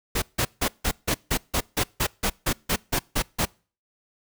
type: noise bursts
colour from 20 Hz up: pink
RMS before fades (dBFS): -23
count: 15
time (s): 0.15-3.455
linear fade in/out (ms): 10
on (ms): 71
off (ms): 160
effects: noise-tail reverb RT60 0.4 s tail -26 dB re dry